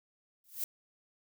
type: noise with exponential growth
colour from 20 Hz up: violet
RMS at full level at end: -31 dBFS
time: 0.44-0.64 s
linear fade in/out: 2 ms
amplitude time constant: 43 ms
effects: none